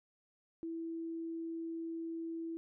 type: tone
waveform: sine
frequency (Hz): 329.6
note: E4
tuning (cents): 0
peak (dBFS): -38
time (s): 0.63-2.57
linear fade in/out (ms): 0
effects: none